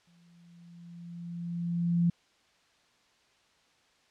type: tone with exponential growth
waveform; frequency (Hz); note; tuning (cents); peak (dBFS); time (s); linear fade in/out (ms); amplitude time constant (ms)
sine; 171.6; F3; -30; -21; 0.07-2.1; 5; 440
effects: white hiss -66 dBFS RMS until 4.1 s + low-pass 5000 Hz 12 dB/octave